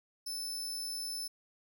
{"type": "tone", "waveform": "sawtooth", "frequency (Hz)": 5270, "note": "E8", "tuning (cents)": -1, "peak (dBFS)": -34, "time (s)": [0.26, 1.28], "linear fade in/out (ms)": 10, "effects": []}